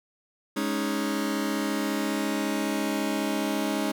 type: chord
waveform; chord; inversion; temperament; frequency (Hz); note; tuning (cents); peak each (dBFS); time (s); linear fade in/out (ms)
sawtooth; Ab suspended fourth; none; just; 207.7 / 276.9 / 311.5; Ab3 / Db4 / Eb4; 0 / -2 / +2; -26; 0.56-3.92; 10
effects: 10-bit